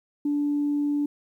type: tone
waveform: sine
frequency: 290.7 Hz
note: D4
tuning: 18 cents flat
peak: -21 dBFS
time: 0.25-1.06 s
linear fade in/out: 5 ms
effects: tanh soft clip ceiling -17 dBFS + 10-bit